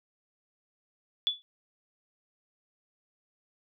sine tone with exponential decay, 3442 Hz, A7, 39 cents flat, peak -20 dBFS, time 1.27-1.42 s, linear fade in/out 0 ms, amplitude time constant 31 ms, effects none

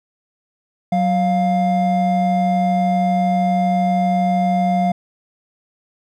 triangle tone pair together, 185.8 / 701.5 Hz, F#3 / F5, +7 / +8 cents, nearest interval octave + major seventh, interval 2301 cents, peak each -15 dBFS, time 0.92-4.92 s, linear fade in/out 5 ms, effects none

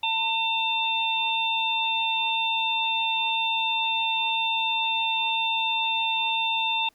harmonic tone, 899 Hz, A5, 37 cents sharp, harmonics 1 / 3 / 4, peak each -27 / -27 / -27 dBFS, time 0.03-6.89 s, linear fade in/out 5 ms, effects pink hiss -64 dBFS RMS until 6.94 s

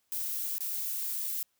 violet noise with dropouts, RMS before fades -34 dBFS, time 0.12-1.43 s, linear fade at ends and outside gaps 0 ms, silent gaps 0.583-0.606 s, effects white hiss -75 dBFS RMS until 1.59 s

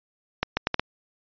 accelerating click train, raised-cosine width 0.3 ms, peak -6 dBFS, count 5, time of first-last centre 0.43-0.796 s, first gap 140 ms, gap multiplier 0.72, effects resampled to 11025 Hz

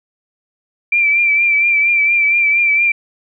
sine tone with vibrato, 2349 Hz, D7, in tune, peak -10 dBFS, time 0.92-2.92 s, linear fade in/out 5 ms, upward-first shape triangle, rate 4.3 Hz, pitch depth 49 cents each way, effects none

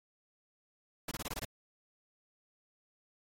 pink noise bursts, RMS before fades -39 dBFS, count 7, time 1.08-1.45 s, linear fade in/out 5 ms, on 34 ms, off 22 ms, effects AAC 48 kbps

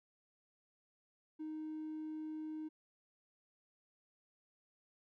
triangle tone, 311.1 Hz, D#4, in tune, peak -38 dBFS, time 1.39-2.69 s, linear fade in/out 20 ms, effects tanh soft clip ceiling -37 dBFS

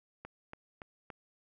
click train, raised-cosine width 0.5 ms, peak -29 dBFS, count 4, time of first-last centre 0.25-1.102 s, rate 3.52 Hz, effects none

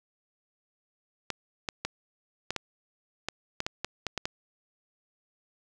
clicks, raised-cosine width 0.2 ms, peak -13 dBFS, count 12, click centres 1.303 / 1.688 / 1.85 / 2.506 / 2.563 / 3.286 / 3.604 / 3.665 / 3.846 / 4.067 / 4.177 / 4.255 s, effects none

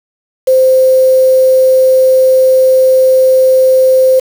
sine tone with quantisation, 520 Hz, C5, 11 cents flat, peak -4 dBFS, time 0.47-4.2 s, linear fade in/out 10 ms, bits 4, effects none

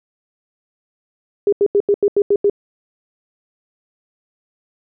sine tone bursts, 405.9 Hz, G#4, 40 cents flat, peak -10 dBFS, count 8, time 1.47-2.498 s, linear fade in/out 2 ms, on 55 ms, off 84 ms, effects none

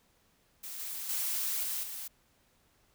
blue noise with level steps, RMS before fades -42 / -39 / -33 / -35 / -41 dBFS, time 0.63-2.08 s, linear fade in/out 10 ms, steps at 0.79 / 1.09 / 1.63 / 1.83 s, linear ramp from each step 5 ms, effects pink hiss -69 dBFS RMS until 2.94 s

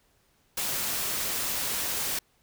white noise, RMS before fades -30 dBFS, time 0.57-2.19 s, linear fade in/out 5 ms, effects pink hiss -67 dBFS RMS until 2.42 s

